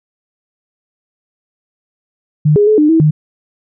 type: tone with pitch steps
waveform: sine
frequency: 151 / 413.2 / 429.4 / 301.4 / 324.1 / 152.7 Hz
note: D3 / G#4 / A4 / D4 / E4 / D#3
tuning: +48 / -9 / -42 / +45 / -29 / -32 cents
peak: -6 dBFS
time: 2.45-3.11 s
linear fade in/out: 10 ms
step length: 110 ms
effects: none